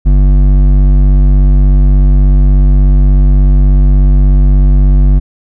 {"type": "tone with hard clipping", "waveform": "sine", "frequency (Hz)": 48.27, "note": "G1", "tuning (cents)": -26, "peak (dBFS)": -5, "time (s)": [0.05, 5.2], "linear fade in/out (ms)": 20, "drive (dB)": 10, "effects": []}